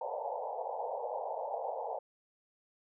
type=band-pass noise; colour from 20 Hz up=white; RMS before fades=-38 dBFS; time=0.01-1.99 s; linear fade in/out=5 ms; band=460 to 920 Hz; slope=96 dB/octave; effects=none